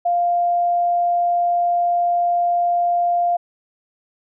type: tone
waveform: sine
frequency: 698.5 Hz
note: F5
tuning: in tune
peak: -15 dBFS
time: 0.05-3.37 s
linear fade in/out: 10 ms
effects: none